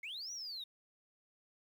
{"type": "linear two-way sweep", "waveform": "sine", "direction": "up then down", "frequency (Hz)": [2088, 5920, 3644], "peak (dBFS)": -40, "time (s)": [0.03, 0.64], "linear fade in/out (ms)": 5, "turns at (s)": 0.32, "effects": ["tanh soft clip ceiling -39 dBFS", "11-bit"]}